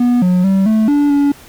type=tone with pitch steps; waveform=triangle; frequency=243.8 / 180.9 / 192.8 / 218.5 / 289.4 / 284.7 Hz; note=B3 / F#3 / G3 / A3 / D4 / C#4; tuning=-22 / -39 / -28 / -12 / -25 / +46 cents; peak=-7 dBFS; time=0-1.32 s; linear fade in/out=5 ms; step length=220 ms; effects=pink hiss -40 dBFS RMS until 1.48 s